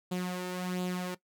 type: tone with flanger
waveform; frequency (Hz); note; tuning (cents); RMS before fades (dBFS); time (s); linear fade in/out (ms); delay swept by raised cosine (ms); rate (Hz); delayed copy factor
sawtooth; 181.3; F#3; -35; -34; 0.11-1.15; 10; 0.26 to 2.26; 1.4; +0.55
effects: noise-tail reverb RT60 0.1 s tail -18 dB re dry